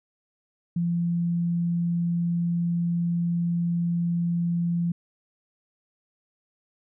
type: tone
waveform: sine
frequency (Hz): 171.4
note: F3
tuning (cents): -32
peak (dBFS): -22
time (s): 0.76-4.92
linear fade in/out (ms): 5
effects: none